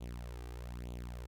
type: tone with flanger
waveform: sawtooth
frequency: 60.2 Hz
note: B1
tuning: 44 cents flat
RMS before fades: -44 dBFS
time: 0-1.27 s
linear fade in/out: 20 ms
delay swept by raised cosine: 0.28 to 2.58 ms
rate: 1.1 Hz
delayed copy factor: +0.75
effects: none